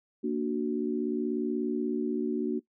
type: chord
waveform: sine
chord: Bb augmented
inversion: none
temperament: equal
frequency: 233.1 / 293.7 / 370 Hz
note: Bb3 / D4 / F#4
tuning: 0 / 0 / 0 cents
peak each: -31 dBFS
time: 0.23-2.6 s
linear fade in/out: 20 ms
effects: noise-tail reverb RT60 0.1 s tail -18 dB re dry